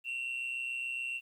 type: tone with amplitude modulation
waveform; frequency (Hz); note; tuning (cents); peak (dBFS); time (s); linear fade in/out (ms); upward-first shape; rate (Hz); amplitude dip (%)
sine; 2731; F7; -39; -29; 0.04-1.21; 50; sine; 127; 70
effects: tanh soft clip ceiling -31 dBFS + 11-bit